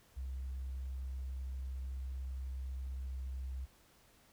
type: tone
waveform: sine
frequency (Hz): 65.41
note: C2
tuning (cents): 0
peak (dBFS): -37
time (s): 0.16-3.66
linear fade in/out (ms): 20
effects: tanh soft clip ceiling -35 dBFS + pink hiss -66 dBFS RMS until 4.32 s